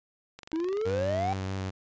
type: click train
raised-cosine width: 0.2 ms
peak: -26 dBFS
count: 13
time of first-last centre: 0.39-0.898 s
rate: 23.6 Hz
type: exponential sweep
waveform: triangle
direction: up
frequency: 311.1 to 784 Hz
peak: -25 dBFS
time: 0.53-1.33 s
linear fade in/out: 0 ms
type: tone with vibrato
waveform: sawtooth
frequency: 95.5 Hz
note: G2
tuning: 45 cents flat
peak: -27 dBFS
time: 0.85-1.71 s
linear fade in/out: 20 ms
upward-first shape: sine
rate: 4.7 Hz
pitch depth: 18 cents each way
effects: resampled to 16000 Hz